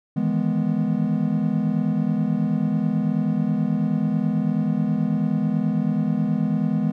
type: chord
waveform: triangle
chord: E major seventh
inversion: third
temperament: equal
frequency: 155.56 / 164.81 / 207.7 / 246.9 Hz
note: D#3 / E3 / G#3 / B3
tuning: 0 / 0 / 0 / 0 cents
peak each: -26 / -23 / -21 / -23 dBFS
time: 0.16-6.92 s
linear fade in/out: 10 ms
effects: none